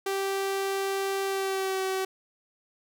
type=tone with pitch glide; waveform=sawtooth; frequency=390.3 to 380.3 Hz; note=G4 to F#4; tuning=-8 to +48 cents; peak=-23 dBFS; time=0.06-2.05 s; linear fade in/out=5 ms; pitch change=-44 cents; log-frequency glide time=1.25-1.82 s; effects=none